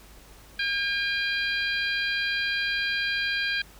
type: harmonic tone with a mistuned harmonic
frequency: 806 Hz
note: G5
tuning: 48 cents sharp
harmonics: 2 / 3 / 4 / 5 / 6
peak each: -27 / -31 / -33 / -35 / -37 dBFS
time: 0.59-3.62 s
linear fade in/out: 5 ms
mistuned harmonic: 6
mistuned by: -37 cents
effects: added 50 Hz sine -52 dBFS peak until 3.79 s + pink hiss -52 dBFS RMS until 3.79 s